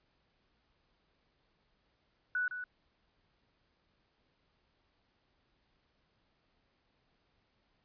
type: tone with echo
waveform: sine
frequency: 1480 Hz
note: F#6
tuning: in tune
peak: -30 dBFS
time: 2.35-2.48 s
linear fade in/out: 2 ms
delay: 160 ms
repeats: 1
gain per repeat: -8 dB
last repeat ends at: 2.64 s
effects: pink hiss -75 dBFS RMS until 7.84 s + resampled to 11025 Hz